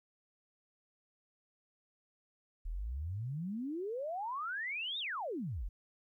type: exponential two-way sweep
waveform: sine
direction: up then down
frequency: 36.71 to 3802 to 36.71 Hz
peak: -36 dBFS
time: 2.65-5.69 s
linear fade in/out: 10 ms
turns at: 4.99 s
effects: 13-bit